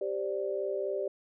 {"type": "chord", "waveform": "sine", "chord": "G suspended fourth", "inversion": "none", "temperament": "equal", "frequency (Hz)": [392, 523.3, 587.3], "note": ["G4", "C5", "D5"], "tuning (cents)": [0, 0, 0], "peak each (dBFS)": [-33, -37, -34], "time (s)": [0.01, 1.08], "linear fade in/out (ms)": 5, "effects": []}